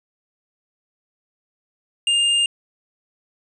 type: tone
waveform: square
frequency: 2811 Hz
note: F7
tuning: 11 cents sharp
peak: -16 dBFS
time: 2.07-2.46 s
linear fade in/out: 2 ms
effects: resampled to 22050 Hz